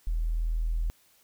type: tone with tanh clipping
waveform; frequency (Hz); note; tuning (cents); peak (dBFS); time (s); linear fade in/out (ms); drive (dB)
triangle; 40.59; E1; -26; -25; 0.07-0.9; 0; 4
effects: white hiss -63 dBFS RMS until 1.23 s